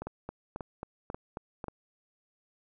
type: two click trains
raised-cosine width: 1 ms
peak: -23 / -23 dBFS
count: 7 / 4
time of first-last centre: 0.02-1.642 / 0.07-1.683 s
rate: 3.7 / 1.86 Hz
effects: none